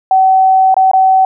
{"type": "tone with dropouts", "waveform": "sine", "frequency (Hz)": 760, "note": "F#5", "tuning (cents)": 46, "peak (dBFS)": -5, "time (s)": [0.11, 1.25], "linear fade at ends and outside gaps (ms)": 2, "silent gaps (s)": [[0.743, 0.766], [0.914, 0.934]], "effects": []}